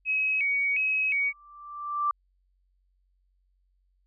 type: tone with vibrato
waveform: sine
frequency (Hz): 2395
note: D7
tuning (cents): +33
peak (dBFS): -23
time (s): 0.05-1.33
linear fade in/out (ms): 50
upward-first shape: square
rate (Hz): 1.4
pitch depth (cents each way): 110
type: tone with exponential growth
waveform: sine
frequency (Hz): 1174.7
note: D6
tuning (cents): 0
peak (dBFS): -21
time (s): 1.19-2.11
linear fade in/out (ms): 2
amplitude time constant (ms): 200
effects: added 46 Hz sine -66 dBFS peak until 4.06 s